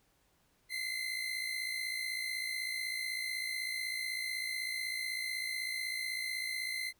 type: tone pair together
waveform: 30% pulse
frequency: 2037 / 2093 Hz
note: C7 / C7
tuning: -47 / 0 cents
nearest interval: unison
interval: 47 cents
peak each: -36 / -35 dBFS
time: 0.69-6.93 s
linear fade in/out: 50 ms
effects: pink hiss -72 dBFS RMS until 6.99 s